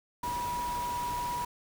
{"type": "tone in noise", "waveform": "sine", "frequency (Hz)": 970, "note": "B5", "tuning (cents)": -31, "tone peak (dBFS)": -31, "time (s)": [0.23, 1.45], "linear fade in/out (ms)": 5, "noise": "pink", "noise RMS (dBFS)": -41, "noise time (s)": [0.23, 1.45], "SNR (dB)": 7, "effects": []}